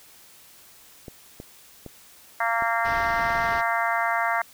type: clicks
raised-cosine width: 2 ms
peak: -24 dBFS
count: 4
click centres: 1.082 / 1.401 / 1.863 / 2.623 s
type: harmonic tone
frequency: 230.2 Hz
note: A#3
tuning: 22 cents flat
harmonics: 3 / 4 / 5 / 6 / 7 / 8 / 9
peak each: -27 / -28 / -29 / -30 / -30 / -31 / -32 dBFS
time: 2.4-4.42 s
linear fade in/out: 5 ms
type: low-pass noise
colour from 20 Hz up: pink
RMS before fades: -36 dBFS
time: 2.84-3.62 s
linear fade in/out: 20 ms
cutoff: 5900 Hz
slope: 96 dB/octave
effects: white hiss -51 dBFS RMS until 4.53 s